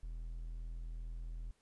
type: tone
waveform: triangle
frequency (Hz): 41.2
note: E1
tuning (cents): 0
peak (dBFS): -39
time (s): 0.03-1.51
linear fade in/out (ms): 0
effects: pink hiss -75 dBFS RMS until 1.61 s + resampled to 24000 Hz